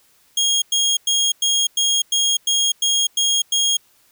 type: tone bursts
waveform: 25% pulse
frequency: 3269 Hz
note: G#7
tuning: 28 cents flat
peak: -12 dBFS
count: 10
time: 0.37-3.77 s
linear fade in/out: 5 ms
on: 250 ms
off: 100 ms
effects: white hiss -57 dBFS RMS until 4.11 s